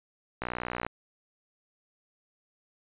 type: click train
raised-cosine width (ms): 0.5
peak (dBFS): -17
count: 28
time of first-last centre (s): 0.42-0.866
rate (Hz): 60.6
effects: resampled to 8000 Hz